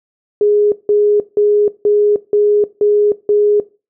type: tone bursts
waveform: sine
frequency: 415.3 Hz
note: G#4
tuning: in tune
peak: -8 dBFS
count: 7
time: 0.41-3.6 s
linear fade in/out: 2 ms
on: 310 ms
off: 170 ms
effects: noise-tail reverb RT60 0.3 s tail -18 dB re dry